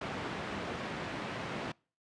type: band-pass noise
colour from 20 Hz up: pink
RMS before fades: -39 dBFS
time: 0.01-1.72 s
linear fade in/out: 5 ms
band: 140 to 2600 Hz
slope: 12 dB/octave
effects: noise-tail reverb RT60 0.4 s tail -26 dB re dry + resampled to 22050 Hz